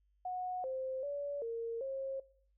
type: tone with pitch steps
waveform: sine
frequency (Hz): 732 / 523 / 572 / 460.4 / 538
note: F#5 / C5 / D5 / A#4 / C5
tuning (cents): -19 / -1 / -46 / -22 / +48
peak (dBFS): -36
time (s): 0.25-2.2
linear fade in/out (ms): 5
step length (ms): 390
effects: noise-tail reverb RT60 0.6 s tail -22 dB re dry + added 50 Hz sine -70 dBFS peak until 2.57 s